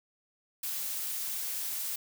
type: noise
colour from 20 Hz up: blue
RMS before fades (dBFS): -35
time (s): 0.63-1.96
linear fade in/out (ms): 5
effects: none

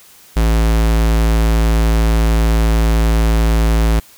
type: tone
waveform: square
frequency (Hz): 55.4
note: A1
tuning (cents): +13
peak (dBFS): -11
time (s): 0.36-4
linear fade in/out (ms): 10
effects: white hiss -44 dBFS RMS until 4.17 s

